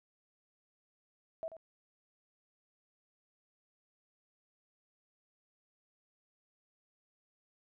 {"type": "tone with echo", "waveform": "sine", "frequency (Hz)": 650, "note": "E5", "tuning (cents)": -24, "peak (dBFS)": -36, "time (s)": [1.43, 1.48], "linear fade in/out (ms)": 0, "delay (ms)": 87, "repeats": 1, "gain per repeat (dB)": -11, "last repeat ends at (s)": 1.567, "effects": []}